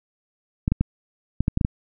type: clicks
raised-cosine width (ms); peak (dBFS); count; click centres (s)
5; -7; 8; 0.679 / 0.72 / 0.81 / 1.406 / 1.481 / 1.574 / 1.612 / 1.649
effects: none